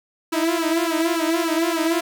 sawtooth tone with flanger, 329.8 Hz, E4, 1 cent sharp, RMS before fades -21 dBFS, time 0.32-2.01 s, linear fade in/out 10 ms, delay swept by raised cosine 0.69 to 6.59 ms, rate 3.5 Hz, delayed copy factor +0.85, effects none

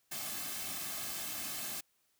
white noise with comb filter, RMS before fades -40 dBFS, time 0.11-1.81 s, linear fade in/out 10 ms, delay 2.1 ms, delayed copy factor -0.7, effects white hiss -75 dBFS RMS until 2.19 s

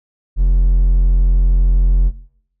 triangle tone with hard clipping, 43.65 Hz, F1, in tune, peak -10 dBFS, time 0.36-2.12 s, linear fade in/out 50 ms, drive 6 dB, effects noise-tail reverb RT60 0.7 s tail -18 dB re dry

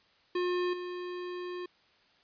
square tone with level steps, 357.8 Hz, F4, 42 cents sharp, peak -29 / -37 dBFS, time 0.35-1.66 s, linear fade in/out 5 ms, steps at 0.73 s, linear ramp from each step 5 ms, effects white hiss -65 dBFS RMS until 2.23 s + resampled to 11025 Hz

